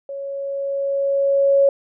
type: tone with level ramp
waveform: sine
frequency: 554.4 Hz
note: C#5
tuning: in tune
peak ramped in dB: -27 to -10 dBFS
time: 0.09-1.69 s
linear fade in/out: 2 ms
effects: none